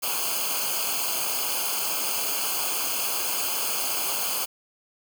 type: noise with comb filter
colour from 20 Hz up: white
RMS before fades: -27 dBFS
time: 0.02-4.46 s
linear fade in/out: 20 ms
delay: 0.53 ms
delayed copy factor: -1
effects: none